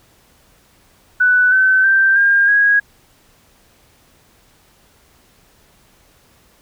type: tone with pitch steps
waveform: sine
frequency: 1490 / 1528.4 / 1567.7 / 1608.1 / 1649.4 Hz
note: F#6 / G6 / G6 / G6 / G#6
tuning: +12 / -44 / 0 / +44 / -12 cents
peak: -9 dBFS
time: 1.2-2.8 s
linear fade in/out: 10 ms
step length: 320 ms
effects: pink hiss -53 dBFS RMS until 6.61 s